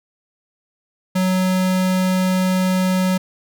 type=tone; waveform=square; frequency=185.5 Hz; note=F#3; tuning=5 cents sharp; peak=-16 dBFS; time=1.15-3.18 s; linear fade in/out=10 ms; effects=none